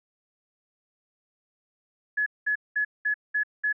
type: tone bursts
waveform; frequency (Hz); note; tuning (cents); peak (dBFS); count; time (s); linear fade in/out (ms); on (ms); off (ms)
sine; 1699; G#6; +39; -22; 6; 2.17-3.728; 10; 93; 200
effects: none